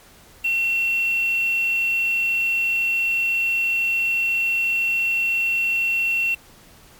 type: tone with quantisation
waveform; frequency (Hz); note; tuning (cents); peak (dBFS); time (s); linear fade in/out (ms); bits
sine; 2717; F7; -48; -18; 0.44-6.35; 10; 6
effects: pink hiss -49 dBFS RMS until 6.99 s + MP3 96 kbps